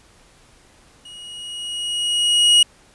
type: tone with level ramp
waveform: 45% pulse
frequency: 2895 Hz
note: F#7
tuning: 38 cents flat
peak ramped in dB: -37 to -8 dBFS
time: 1.05-2.63 s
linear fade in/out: 5 ms
effects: pink hiss -52 dBFS RMS until 2.94 s + resampled to 24000 Hz